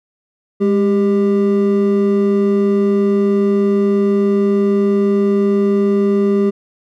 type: tone pair together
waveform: triangle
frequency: 204.7 / 396.3 Hz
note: G#3 / G4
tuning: -25 / +19 cents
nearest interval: major seventh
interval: 1144 cents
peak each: -12 dBFS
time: 0.6-6.51 s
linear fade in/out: 20 ms
effects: none